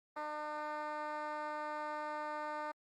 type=tone with band-pass filter; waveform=10% pulse; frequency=301.5 Hz; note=D4; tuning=46 cents sharp; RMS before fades=-41 dBFS; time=0.16-2.72 s; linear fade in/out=10 ms; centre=890 Hz; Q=1.3; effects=Opus 24 kbps